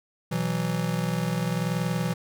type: chord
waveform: square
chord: B suspended fourth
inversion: none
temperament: just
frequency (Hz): 123.47 / 164.63 / 185.21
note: B2 / E3 / F#3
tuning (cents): 0 / -2 / +2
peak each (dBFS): -32 / -28 / -31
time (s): 0.31-2.14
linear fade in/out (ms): 10
effects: none